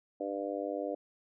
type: harmonic tone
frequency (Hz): 99.8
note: G2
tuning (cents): +32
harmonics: 3 / 4 / 5 / 6 / 7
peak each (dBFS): -39 / -42 / -38 / -38 / -42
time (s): 0.2-0.95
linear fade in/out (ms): 5
effects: none